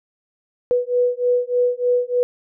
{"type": "beating tone pair", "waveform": "sine", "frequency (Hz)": [490, 493.3], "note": ["B4", "B4"], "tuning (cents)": [-14, -2], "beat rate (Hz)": 3.3, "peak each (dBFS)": -19, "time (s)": [0.71, 2.23], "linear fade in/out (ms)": 0, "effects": []}